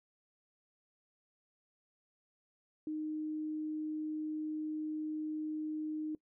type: tone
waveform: sine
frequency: 308.5 Hz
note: D#4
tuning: 15 cents flat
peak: -35 dBFS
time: 2.87-6.15 s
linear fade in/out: 2 ms
effects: noise-tail reverb RT60 0.1 s tail -21 dB re dry